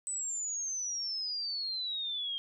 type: exponential sweep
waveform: sine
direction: down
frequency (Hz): 8080 to 3197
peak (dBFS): -33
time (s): 0.07-2.38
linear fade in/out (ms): 0
effects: none